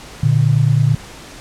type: tone pair together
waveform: sine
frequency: 117.55 / 146.83 Hz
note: A#2 / D3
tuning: +15 / 0 cents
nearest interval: major third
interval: 385 cents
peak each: -13 dBFS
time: 0.23-0.95 s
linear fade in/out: 5 ms
effects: pink hiss -36 dBFS RMS until 1.4 s + low-pass 9000 Hz 12 dB/octave